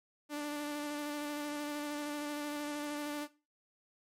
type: tone with vibrato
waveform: sawtooth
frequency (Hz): 294.3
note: D4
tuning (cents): +4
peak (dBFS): -32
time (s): 0.29-3.28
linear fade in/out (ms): 50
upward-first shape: square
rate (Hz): 13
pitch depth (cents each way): 14
effects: noise-tail reverb RT60 0.3 s tail -17 dB re dry + MP3 64 kbps